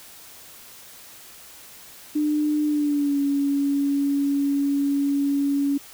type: tone with pitch glide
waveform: sine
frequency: 300 to 281.5 Hz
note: D4 to C#4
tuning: +37 to +27 cents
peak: -19 dBFS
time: 2.15-5.78 s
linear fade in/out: 10 ms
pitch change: -110 cents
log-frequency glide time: 2.66-3.19 s
effects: white hiss -45 dBFS RMS until 5.93 s